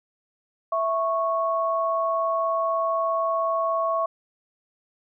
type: tone pair together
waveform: sine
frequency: 659.3 / 1104 Hz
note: E5 / C#6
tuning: 0 / -7 cents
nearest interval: major sixth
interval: 893 cents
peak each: -24 dBFS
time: 0.72-4.06 s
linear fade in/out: 5 ms
effects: none